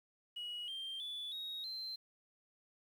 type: tone with pitch steps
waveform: sine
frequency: 2908 / 3171 / 3458 / 3771 / 4113 Hz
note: F#7 / G7 / A7 / A#7 / C8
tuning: -31 / +19 / -31 / +19 / -30 cents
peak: -39 dBFS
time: 0.36-1.96 s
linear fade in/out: 10 ms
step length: 320 ms
effects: tanh soft clip ceiling -39 dBFS + 11-bit